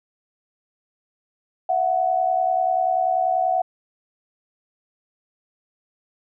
sine tone pair together, 669.7 / 740 Hz, E5 / F#5, +27 / 0 cents, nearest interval major second, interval 173 cents, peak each -23 / -19 dBFS, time 1.69-3.62 s, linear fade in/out 5 ms, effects none

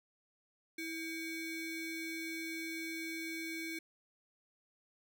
square ring-modulated tone, 964 Hz, B5, 42 cents flat, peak -37 dBFS, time 0.78-3.79 s, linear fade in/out 5 ms, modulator 1290 Hz, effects none

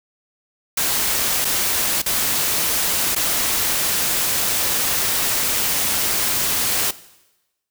white noise with dropouts, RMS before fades -20 dBFS, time 0.77-6.91 s, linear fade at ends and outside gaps 5 ms, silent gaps 1.447-1.451 / 2.019-2.06 / 3.15-3.161 s, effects noise-tail reverb RT60 1.0 s tail -18 dB re dry

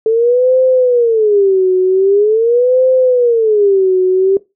sine tone with vibrato, 437.3 Hz, A4, 11 cents flat, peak -7 dBFS, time 0.06-4.37 s, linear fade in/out 2 ms, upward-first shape sine, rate 0.44 Hz, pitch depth 290 cents each way, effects noise-tail reverb RT60 0.2 s tail -19 dB re dry

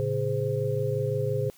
sine tone cluster, 114.1 / 139.9 / 415.1 / 517 Hz, A#2 / C#3 / G#4 / C5, -37 / +16 / -1 / -21 cents, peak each -30 dBFS, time 0-1.5 s, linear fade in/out 0 ms, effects white hiss -57 dBFS RMS until 1.57 s

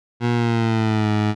20% pulse tone with pitch glide, 119.6 to 105.94 Hz, A#2 to G#2, +45 to +35 cents, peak -12 dBFS, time 0.2-1.35 s, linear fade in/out 50 ms, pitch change -210 cents, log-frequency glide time 0.33-1.11 s, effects low-pass 4000 Hz 12 dB/octave

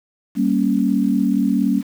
sine chord, G diminished, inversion none, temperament equal, 196 / 233.1 / 277.2 Hz, G3 / Bb3 / Db4, 0 / 0 / 0 cents, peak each -19 dBFS, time 0.35-1.83 s, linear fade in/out 50 ms, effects 7-bit

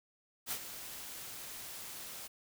white noise with ADSR envelope, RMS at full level -36 dBFS, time 0.46-2.28 s, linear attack 56 ms, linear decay 66 ms, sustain -10 dB, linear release 15 ms, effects none

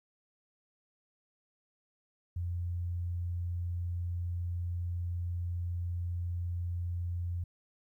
sine tone, 87.31 Hz, F2, in tune, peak -32 dBFS, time 2.36-7.44 s, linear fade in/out 5 ms, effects 12-bit

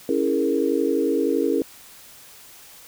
sine chord, A# half-diminished seventh, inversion first, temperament equal, 277.2 / 329.6 / 415.3 / 466.2 Hz, C#4 / E4 / G#4 / A#4, 0 / 0 / 0 / 0 cents, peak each -24 dBFS, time 0.09-1.62 s, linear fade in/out 2 ms, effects white hiss -46 dBFS RMS until 2.87 s

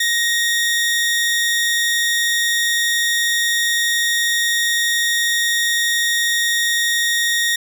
sawtooth tone pair together, 1872 / 3543 Hz, A#6 / A7, +7 / +11 cents, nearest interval major seventh, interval 1104 cents, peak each -13 / -20 dBFS, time 0-7.56 s, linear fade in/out 5 ms, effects none

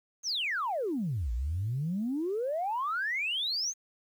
sine exponential two-way sweep, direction down then up, 6610 to 55 to 6610 Hz, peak -28 dBFS, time 0.23-3.74 s, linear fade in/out 50 ms, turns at 1.32 s, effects tanh soft clip ceiling -24 dBFS + 10-bit

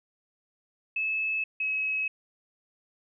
sine tone pair in turn, 2600 / 2564 Hz, E7 / E7, -24 / -49 cents, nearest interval unison, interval 25 cents, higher first, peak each -26 dBFS, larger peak neither, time 0.96-1.44 / 1.6-2.08 s, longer neither, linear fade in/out 5 ms, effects none

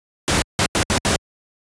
pink noise bursts at uneven times, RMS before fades -17 dBFS, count 5, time 0.28-0.42 / 0.59-0.66 / 0.75-0.83 / 0.9-0.98 / 1.05-1.16 s, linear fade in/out 0 ms, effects high-pass 60 Hz 12 dB/octave + resampled to 22050 Hz

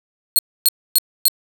10% pulse tone bursts, 4299 Hz, C8, 46 cents sharp, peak -4 dBFS, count 4, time 0.36-1.282 s, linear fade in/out 0 ms, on 28 ms, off 270 ms, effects none

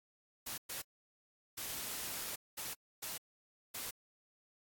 white noise bursts at uneven times, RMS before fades -42 dBFS, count 6, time 0.46-0.58 / 0.69-0.82 / 1.57-2.36 / 2.57-2.74 / 3.02-3.18 / 3.74-3.91 s, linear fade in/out 10 ms, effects AAC 64 kbps

